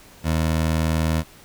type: tone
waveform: 20% pulse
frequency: 80 Hz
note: D#2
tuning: 49 cents sharp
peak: -14 dBFS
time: 0.23-1.24 s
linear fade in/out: 50 ms
effects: pink hiss -48 dBFS RMS until 1.44 s